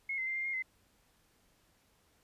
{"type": "tone with pitch steps", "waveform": "sine", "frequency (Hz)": [2169, 2064, 2092, 2106, 2134, 2055], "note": ["C#7", "C7", "C7", "C7", "C7", "C7"], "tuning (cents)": [-38, -24, -1, 11, 34, -32], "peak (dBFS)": -33, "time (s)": [0.09, 0.624], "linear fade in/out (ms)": 5, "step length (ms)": 89, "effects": ["pink hiss -70 dBFS RMS until 2.23 s", "resampled to 32000 Hz"]}